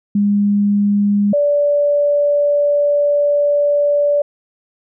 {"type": "tone pair in turn", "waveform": "sine", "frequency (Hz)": [203.8, 580.1], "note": ["G#3", "D5"], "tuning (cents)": [-32, -21], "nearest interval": "octave + tritone", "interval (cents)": 1811, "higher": "second", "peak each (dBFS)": -11, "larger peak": "neither", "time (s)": [[0.15, 1.33], [1.33, 4.22]], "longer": "second", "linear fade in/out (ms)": 5, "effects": []}